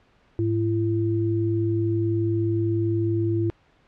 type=tone pair together; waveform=sine; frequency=106.3 / 337.5 Hz; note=G#2 / E4; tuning=+41 / +41 cents; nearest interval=octave + minor sixth; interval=2000 cents; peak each=-23 dBFS; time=0.39-3.5 s; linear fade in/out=0 ms; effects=pink hiss -60 dBFS RMS until 3.87 s + low-pass 3000 Hz 12 dB/octave